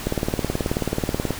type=click train; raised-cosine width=2 ms; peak=-8 dBFS; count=24; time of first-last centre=0.07-1.307 s; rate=18.6 Hz; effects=pink hiss -33 dBFS RMS until 1.39 s